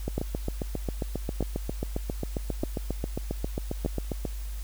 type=two click trains; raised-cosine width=2 ms; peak=-14 / -16 dBFS; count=4 / 32; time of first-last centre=0.18-3.861 / 0.08-4.252 s; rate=0.815 / 7.43 Hz; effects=added 50 Hz sine -32 dBFS peak until 4.63 s + white hiss -49 dBFS RMS until 4.63 s